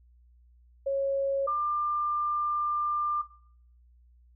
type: tone pair in turn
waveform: sine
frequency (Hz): 549 / 1193.9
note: C#5 / D6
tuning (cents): -17 / +28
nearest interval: octave + minor second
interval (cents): 1345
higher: second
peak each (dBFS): -25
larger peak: neither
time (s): 0.86-1.47 / 1.47-3.22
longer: second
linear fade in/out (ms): 10
effects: noise-tail reverb RT60 0.6 s tail -18 dB re dry + added 60 Hz sine -56 dBFS peak until 4.35 s